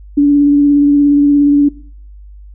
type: tone with vibrato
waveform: sine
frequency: 287.6 Hz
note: D4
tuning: 36 cents flat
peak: -5 dBFS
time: 0.17-1.69 s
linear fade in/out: 10 ms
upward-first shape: sine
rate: 17 Hz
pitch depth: 15 cents each way
effects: noise-tail reverb RT60 0.5 s tail -20 dB re dry + added 50 Hz sine -32 dBFS peak until 2.54 s